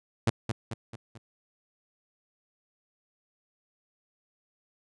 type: tone with echo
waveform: sawtooth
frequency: 114 Hz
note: A#2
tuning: 38 cents flat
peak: -17 dBFS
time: 0.27-0.3 s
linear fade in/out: 5 ms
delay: 220 ms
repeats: 4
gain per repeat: -6 dB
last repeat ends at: 1.18 s
effects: resampled to 22050 Hz